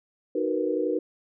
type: chord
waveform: sine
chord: B major seventh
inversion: first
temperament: just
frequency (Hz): 308.7 / 370.4 / 463 / 493.9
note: D#4 / F#4 / A#4 / B4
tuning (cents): -14 / +2 / -12 / 0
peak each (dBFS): -29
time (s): 0.35-0.99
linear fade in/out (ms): 5
effects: none